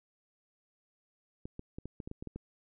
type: clicks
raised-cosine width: 3 ms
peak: -28 dBFS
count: 10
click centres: 1.455 / 1.594 / 1.785 / 1.856 / 2.002 / 2.075 / 2.114 / 2.225 / 2.273 / 2.36 s
effects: none